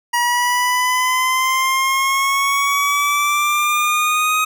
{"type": "exponential sweep", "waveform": "25% pulse", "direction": "up", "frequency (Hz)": [956, 1258], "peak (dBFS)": -11, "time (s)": [0.13, 4.45], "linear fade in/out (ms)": 10, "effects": []}